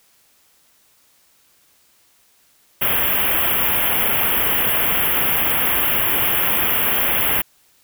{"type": "band-stop noise", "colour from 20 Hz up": "white", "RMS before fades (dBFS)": -18, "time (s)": [2.81, 7.42], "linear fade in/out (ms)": 10, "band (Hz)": [3300, 11000], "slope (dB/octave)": 96, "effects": ["white hiss -57 dBFS RMS until 7.83 s"]}